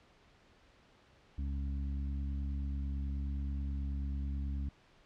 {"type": "harmonic tone", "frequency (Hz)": 69.3, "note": "C#2", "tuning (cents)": 0, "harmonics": [1, 2, 3, 4], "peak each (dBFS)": [-34, -47, -47, -49], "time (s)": [1.38, 4.69], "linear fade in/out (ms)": 5, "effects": ["pink hiss -64 dBFS RMS until 5.05 s", "low-pass 4000 Hz 12 dB/octave"]}